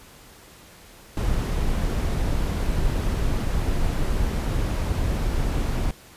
brown noise, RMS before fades -23 dBFS, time 1.17-5.91 s, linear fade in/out 2 ms, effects pink hiss -48 dBFS RMS until 6.16 s + resampled to 32000 Hz

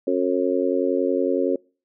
harmonic tone, 90.8 Hz, F#2, 32 cents flat, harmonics 3 / 4 / 5 / 6, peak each -24 / -24 / -24 / -24 dBFS, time 0.07-1.56 s, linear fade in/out 5 ms, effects noise-tail reverb RT60 0.4 s tail -26 dB re dry

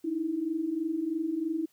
sine tone pair together, 302.7 / 325.8 Hz, D#4 / E4, -48 / -20 cents, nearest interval minor second, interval 128 cents, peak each -34 / -29 dBFS, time 0.04-1.66 s, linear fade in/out 10 ms, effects white hiss -68 dBFS RMS until 1.72 s

